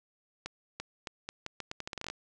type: accelerating click train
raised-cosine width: 0.2 ms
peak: -20 dBFS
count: 16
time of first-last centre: 0.46-2.1 s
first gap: 340 ms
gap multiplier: 0.8
effects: resampled to 24000 Hz + 9-bit